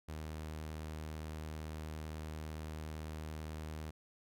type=tone with vibrato; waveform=sawtooth; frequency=77.78 Hz; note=D#2; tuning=in tune; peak=-38 dBFS; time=0.08-3.91 s; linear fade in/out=10 ms; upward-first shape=triangle; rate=9.7 Hz; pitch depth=9 cents each way; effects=none